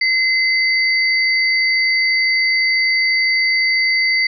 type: tone pair together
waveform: sine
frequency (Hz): 2053 / 4609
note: C7 / D8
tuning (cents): -33 / -33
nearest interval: octave + major second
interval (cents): 1400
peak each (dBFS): -14 / -19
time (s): 0.01-4.27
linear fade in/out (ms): 5
effects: none